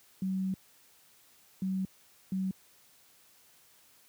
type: tone bursts at uneven times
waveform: sine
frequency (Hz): 189.4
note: F#3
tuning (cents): +41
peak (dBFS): -29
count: 3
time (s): 0.22-0.54 / 1.62-1.85 / 2.32-2.51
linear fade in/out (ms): 2
effects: white hiss -62 dBFS RMS until 4.08 s + high-pass 60 Hz 12 dB/octave